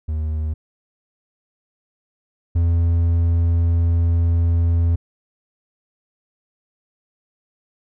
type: tone pair in turn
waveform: triangle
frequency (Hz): 77.78 / 84.5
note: D#2 / E2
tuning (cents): 0 / +43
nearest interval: minor second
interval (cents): 143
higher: second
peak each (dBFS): -18 / -12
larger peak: second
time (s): 0.08-0.54 / 2.55-4.96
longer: second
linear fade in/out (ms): 10
effects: none